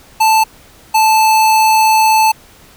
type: tone pair in turn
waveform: square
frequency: 880 / 875.9 Hz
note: A5 / A5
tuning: 0 / -8 cents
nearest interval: unison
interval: 8 cents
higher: first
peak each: -8 / -8 dBFS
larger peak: neither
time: 0.2-0.44 / 0.94-2.32 s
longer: second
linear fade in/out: 10 ms
effects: pink hiss -43 dBFS RMS until 2.76 s